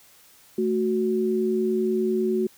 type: tone pair together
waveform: sine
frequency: 220 / 370 Hz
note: A3 / F#4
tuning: 0 / 0 cents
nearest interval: major sixth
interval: 900 cents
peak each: -25 / -22 dBFS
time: 0.58-2.47 s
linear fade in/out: 5 ms
effects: white hiss -54 dBFS RMS until 2.57 s